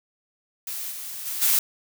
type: noise with level steps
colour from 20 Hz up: blue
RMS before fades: -32 / -35 / -30 / -20 dBFS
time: 0.67-1.59 s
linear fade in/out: 2 ms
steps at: 0.9 / 1.25 / 1.41 s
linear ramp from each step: 20 ms
effects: none